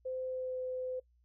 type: tone with pitch glide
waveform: sine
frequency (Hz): 515 to 510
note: C5 to C5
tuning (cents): -28 to -44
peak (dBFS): -35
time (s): 0.05-1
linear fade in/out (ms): 10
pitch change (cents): -16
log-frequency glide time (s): 0.25-0.59
effects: noise-tail reverb RT60 0.1 s tail -22 dB re dry + added 60 Hz sine -66 dBFS peak until 1.24 s